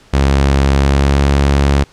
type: tone with pitch glide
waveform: sawtooth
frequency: 68.8 to 70.04 Hz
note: C#2 to C#2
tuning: -12 to +18 cents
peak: -5 dBFS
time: 0.13-1.84 s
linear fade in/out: 10 ms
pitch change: +30 cents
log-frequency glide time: 0.83-1.21 s
effects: pink hiss -46 dBFS RMS until 1.92 s + low-pass 7000 Hz 12 dB/octave